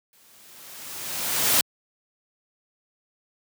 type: noise with exponential growth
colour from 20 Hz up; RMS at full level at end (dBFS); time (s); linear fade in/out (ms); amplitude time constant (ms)
white; -18; 0.13-1.61; 1; 320
effects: high-pass 100 Hz 12 dB/octave